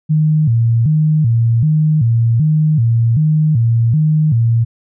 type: tone with vibrato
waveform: sine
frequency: 133.7 Hz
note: C3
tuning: 38 cents sharp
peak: -9 dBFS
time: 0.09-4.65 s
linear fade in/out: 20 ms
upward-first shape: square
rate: 1.3 Hz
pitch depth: 250 cents each way
effects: none